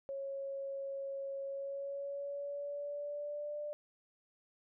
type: tone with pitch glide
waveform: sine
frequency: 549 to 591.8 Hz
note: C#5 to D5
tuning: -17 to +13 cents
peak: -38 dBFS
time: 0.09-3.73 s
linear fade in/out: 0 ms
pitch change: +130 cents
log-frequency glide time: 1.44-3.57 s
effects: none